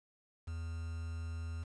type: tone with quantisation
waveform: triangle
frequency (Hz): 82.41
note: E2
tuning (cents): 0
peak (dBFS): -36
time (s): 0.47-1.64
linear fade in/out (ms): 10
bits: 9
effects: resampled to 22050 Hz